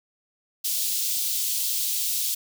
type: high-pass noise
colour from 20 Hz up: white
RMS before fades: -26 dBFS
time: 0.64-2.35 s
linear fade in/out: 10 ms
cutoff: 3300 Hz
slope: 24 dB/octave
effects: none